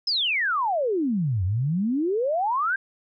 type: exponential two-way sweep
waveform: sine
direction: down then up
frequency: 5274 to 87.31 to 1625 Hz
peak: -21 dBFS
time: 0.07-2.76 s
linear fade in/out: 5 ms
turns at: 1.44 s
effects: none